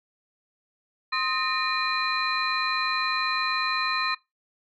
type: tone cluster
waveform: sine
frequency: 1051 / 1258 / 1829 / 2426 / 4074 Hz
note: C6 / D#6 / A#6 / D#7 / C8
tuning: +7 / +19 / -33 / -44 / -47 cents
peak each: -30 dBFS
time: 1.12-4.15 s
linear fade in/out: 10 ms
effects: noise-tail reverb RT60 0.2 s tail -20 dB re dry + tanh soft clip ceiling -12 dBFS

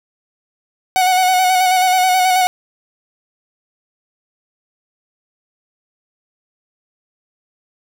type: tone with vibrato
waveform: 45% pulse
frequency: 740 Hz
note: F#5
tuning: in tune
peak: -11 dBFS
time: 0.96-2.47 s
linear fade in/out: 0 ms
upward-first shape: square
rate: 9.3 Hz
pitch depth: 24 cents each way
effects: none

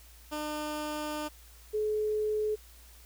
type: tone pair in turn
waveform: 15% pulse / sine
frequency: 301.8 / 426.8 Hz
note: D4 / G#4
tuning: +47 / +47 cents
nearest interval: tritone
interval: 600 cents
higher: second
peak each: -27 dBFS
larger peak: neither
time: 0.31-1.29 / 1.73-2.56 s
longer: first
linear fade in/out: 20 ms
effects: added 58 Hz sine -53 dBFS peak until 3.05 s + white hiss -57 dBFS RMS until 3.05 s

